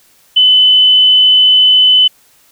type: tone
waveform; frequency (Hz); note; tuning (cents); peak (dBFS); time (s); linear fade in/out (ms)
sine; 3018; F#7; +34; -4; 0.36-2.08; 10
effects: white hiss -49 dBFS RMS until 2.51 s